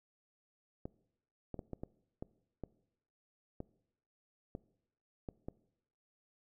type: clicks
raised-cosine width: 2 ms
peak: -28 dBFS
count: 11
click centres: 0.855 / 1.543 / 1.592 / 1.733 / 1.835 / 2.225 / 2.637 / 3.604 / 4.551 / 5.288 / 5.485 s
effects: noise-tail reverb RT60 0.8 s tail -21 dB re dry